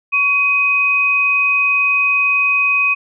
sine tone pair together, 1120 / 2511 Hz, C#6 / D#7, +18 / +15 cents, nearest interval octave + major second, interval 1397 cents, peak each -22 / -12 dBFS, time 0.12-2.95 s, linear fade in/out 20 ms, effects none

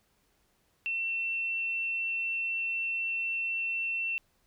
sine tone, 2698 Hz, E7, 40 cents sharp, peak -29 dBFS, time 0.86-4.18 s, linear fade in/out 0 ms, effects pink hiss -71 dBFS RMS until 4.46 s

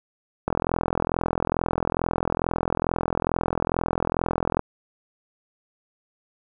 click train, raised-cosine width 1 ms, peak -8 dBFS, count 175, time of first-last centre 0.48-4.593 s, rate 42.3 Hz, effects none

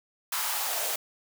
white noise with high-pass filter sweep, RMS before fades -30 dBFS, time 0.32-0.96 s, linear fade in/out 5 ms, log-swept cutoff 1100 to 540 Hz, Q 3, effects none

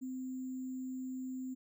sine tone with sample-and-hold, 258.3 Hz, C4, 22 cents flat, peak -38 dBFS, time 0.01-1.55 s, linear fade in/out 20 ms, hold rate 7350 Hz, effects none

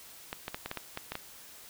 clicks, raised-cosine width 0.3 ms, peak -19 dBFS, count 9, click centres 0.329 / 0.481 / 0.545 / 0.66 / 0.714 / 0.773 / 0.974 / 1.12 / 1.154 s, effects white hiss -51 dBFS RMS until 1.69 s

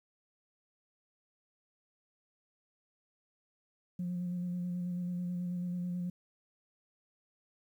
sine tone with vibrato, 177.7 Hz, F3, 30 cents sharp, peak -32 dBFS, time 3.99-6.1 s, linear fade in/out 5 ms, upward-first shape square, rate 9.2 Hz, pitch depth 16 cents each way, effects tanh soft clip ceiling -30 dBFS + 11-bit

